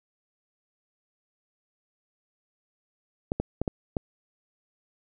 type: clicks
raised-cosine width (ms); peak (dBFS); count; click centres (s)
2; -13; 5; 3.319 / 3.4 / 3.616 / 3.678 / 3.968
effects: none